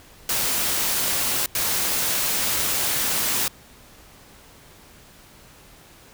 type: noise bursts at uneven times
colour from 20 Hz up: white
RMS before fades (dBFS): -23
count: 2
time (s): 0.29-1.46 / 1.55-3.48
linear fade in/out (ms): 2
effects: pink hiss -49 dBFS RMS until 6.13 s